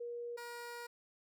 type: tone pair in turn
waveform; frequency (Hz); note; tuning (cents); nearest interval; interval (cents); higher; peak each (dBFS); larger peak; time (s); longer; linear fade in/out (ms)
sine / 15% pulse; 476.4 / 476.4; A#4 / A#4; +38 / +38; unison; 0; neither; -40 / -38; second; 0-0.37 / 0.37-0.87; second; 10
effects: none